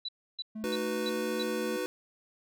sine tone bursts, 3962 Hz, B7, 5 cents sharp, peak -33 dBFS, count 5, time 0.05-1.43 s, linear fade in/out 5 ms, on 36 ms, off 300 ms
triangle tone with pitch glide, 217.4 to 223.4 Hz, A3 to A3, -21 to +27 cents, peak -34 dBFS, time 0.55-1.77 s, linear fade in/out 10 ms, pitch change +48 cents, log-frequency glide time 0.72-1.22 s
square chord, B major, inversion first, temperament just, 308.7 / 370.4 / 493.9 Hz, D#4 / F#4 / B4, -14 / +2 / 0 cents, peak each -39 / -36 / -35 dBFS, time 0.64-1.86 s, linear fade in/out 0 ms
effects none

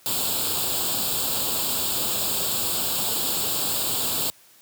white noise with comb filter, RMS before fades -25 dBFS, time 0.06-4.3 s, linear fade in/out 0 ms, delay 0.25 ms, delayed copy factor +0.8, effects white hiss -54 dBFS RMS until 4.61 s + high-pass 80 Hz 12 dB/octave

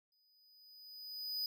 square tone with exponential growth, 4978 Hz, D#8, in tune, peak -35 dBFS, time 0.12-1.46 s, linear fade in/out 2 ms, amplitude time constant 290 ms, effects none

